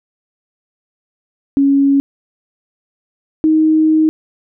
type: tone pair in turn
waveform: sine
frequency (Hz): 277.7 / 313.7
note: C#4 / D#4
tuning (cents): +3 / +14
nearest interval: major second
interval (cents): 211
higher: second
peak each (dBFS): -8 / -8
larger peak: neither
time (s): 1.57-2 / 3.44-4.09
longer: second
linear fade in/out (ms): 0
effects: none